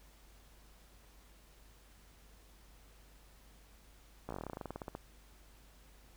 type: slowing click train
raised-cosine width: 1 ms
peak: -27 dBFS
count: 19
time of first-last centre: 4.29-4.951 s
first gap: 16 ms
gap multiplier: 1.09
effects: added 50 Hz sine -60 dBFS peak until 6.16 s + pink hiss -64 dBFS RMS until 6.16 s